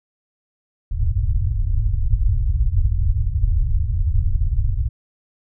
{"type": "low-pass noise", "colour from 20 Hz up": "pink", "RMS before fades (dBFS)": -18, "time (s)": [0.91, 4.89], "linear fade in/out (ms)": 10, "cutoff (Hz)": 110, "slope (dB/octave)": 48, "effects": []}